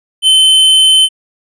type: tone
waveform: square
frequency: 3068 Hz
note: G7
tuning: 38 cents flat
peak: -5 dBFS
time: 0.22-1.09 s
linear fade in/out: 50 ms
effects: resampled to 22050 Hz